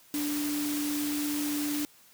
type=tone in noise; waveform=sine; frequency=293.7 Hz; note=D4; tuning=in tune; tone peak=-29 dBFS; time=0.14-1.85 s; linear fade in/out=0 ms; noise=white; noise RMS=-36 dBFS; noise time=0.14-1.85 s; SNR=+4 dB; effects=white hiss -58 dBFS RMS until 2.13 s + high-pass 60 Hz 12 dB/octave